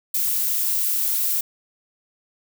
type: noise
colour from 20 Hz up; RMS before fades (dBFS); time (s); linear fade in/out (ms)
violet; -22; 0.14-1.41; 5
effects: none

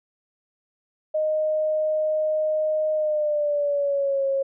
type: tone with pitch glide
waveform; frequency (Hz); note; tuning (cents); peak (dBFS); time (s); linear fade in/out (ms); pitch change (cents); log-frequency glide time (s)
sine; 619 to 545.1; D#5 to C#5; -9 to -29; -20; 1.14-4.43; 10; -220; 2.94-4.25
effects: none

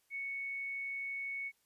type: tone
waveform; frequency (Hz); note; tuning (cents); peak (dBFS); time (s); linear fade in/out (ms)
sine; 2217; C#7; 0; -37; 0.1-1.52; 50
effects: white hiss -75 dBFS RMS until 1.65 s + resampled to 32000 Hz

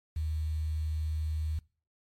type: tone with quantisation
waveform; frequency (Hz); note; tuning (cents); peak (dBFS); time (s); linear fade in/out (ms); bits
sine; 77.78; D#2; 0; -29; 0.16-1.59; 5; 9
effects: noise-tail reverb RT60 0.4 s tail -23 dB re dry + MP3 64 kbps

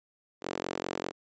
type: tone with high-pass filter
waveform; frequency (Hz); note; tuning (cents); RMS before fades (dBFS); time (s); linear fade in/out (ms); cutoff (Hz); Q
sawtooth; 45.08; F#1; -44; -36; 0.41-1.13; 50; 370; 1.5
effects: resampled to 16000 Hz

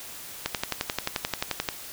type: click train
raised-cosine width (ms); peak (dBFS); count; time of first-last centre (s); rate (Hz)
0.2; -8; 15; 0.46-1.688; 11.4
effects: white hiss -41 dBFS RMS until 1.92 s

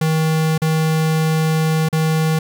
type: tone with dropouts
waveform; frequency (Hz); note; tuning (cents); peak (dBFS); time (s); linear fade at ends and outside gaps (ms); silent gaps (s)
square; 158.5; D#3; +32; -15; 0.01-2.39; 5; 0.579-0.618 / 1.888-1.927
effects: none

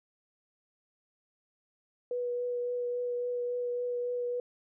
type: tone with vibrato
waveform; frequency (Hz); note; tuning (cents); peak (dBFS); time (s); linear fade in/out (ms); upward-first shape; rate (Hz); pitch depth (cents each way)
sine; 488.2; B4; -20; -30; 2.11-4.4; 2; triangle; 3.6; 13
effects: none

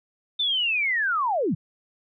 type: linear sweep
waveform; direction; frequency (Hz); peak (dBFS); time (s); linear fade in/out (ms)
sine; down; 3596 to 120; -21; 0.39-1.55; 10
effects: none

